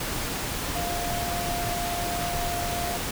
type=tone in noise; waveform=sine; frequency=698.5 Hz; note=F5; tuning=in tune; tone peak=-30 dBFS; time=0.75-2.97 s; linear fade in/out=5 ms; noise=pink; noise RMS=-30 dBFS; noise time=0-3.11 s; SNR=-3 dB; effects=none